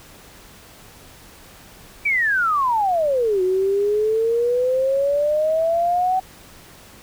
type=exponential two-way sweep; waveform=sine; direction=down then up; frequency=2355 to 365.2 to 758 Hz; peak=-16 dBFS; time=2.05-6.2 s; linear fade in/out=10 ms; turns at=3.42 s; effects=pink hiss -45 dBFS RMS until 7.02 s